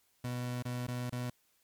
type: tone with dropouts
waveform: 30% pulse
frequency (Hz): 123.47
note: B2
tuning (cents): 0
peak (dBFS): -32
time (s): 0.24-1.3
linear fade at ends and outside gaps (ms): 5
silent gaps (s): 0.625-0.652 / 0.868-0.881 / 1.098-1.124
effects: white hiss -72 dBFS RMS until 1.63 s + MP3 96 kbps